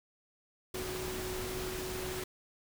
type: tone in noise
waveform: sine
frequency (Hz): 370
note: F#4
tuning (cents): 0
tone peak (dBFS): -39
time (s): 0.74-2.24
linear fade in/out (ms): 5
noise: pink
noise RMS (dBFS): -40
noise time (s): 0.74-2.24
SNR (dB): -2
effects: none